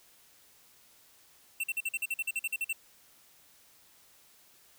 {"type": "tone bursts", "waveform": "square", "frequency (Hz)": 2698, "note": "E7", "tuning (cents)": 40, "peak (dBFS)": -30, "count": 14, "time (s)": [1.6, 2.729], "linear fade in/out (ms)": 5, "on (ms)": 37, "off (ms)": 47, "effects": ["white hiss -61 dBFS RMS until 4.78 s"]}